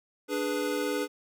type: chord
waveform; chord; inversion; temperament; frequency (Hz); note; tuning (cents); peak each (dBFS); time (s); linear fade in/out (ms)
square; G# diminished; second; equal; 293.7 / 415.3 / 493.9; D4 / G#4 / B4; 0 / 0 / 0; -33; 0.28-1.08; 50
effects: none